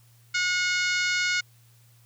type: harmonic tone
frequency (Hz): 724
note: F#5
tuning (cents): -38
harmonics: 2 / 3 / 4 / 5 / 6 / 7 / 8 / 9 / 10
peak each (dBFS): -27 / -27 / -34 / -36 / -33 / -35 / -40 / -38 / -40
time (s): 0.34-1.41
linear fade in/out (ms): 10
effects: added 117 Hz sine -55 dBFS peak until 2.05 s + white hiss -62 dBFS RMS until 2.05 s